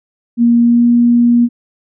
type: tone with pitch glide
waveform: sine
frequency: 236 to 238.5 Hz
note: A#3 to A#3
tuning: +22 to +40 cents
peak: -6 dBFS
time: 0.37-1.49 s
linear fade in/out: 50 ms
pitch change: +18 cents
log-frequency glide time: 0.61-0.86 s
effects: none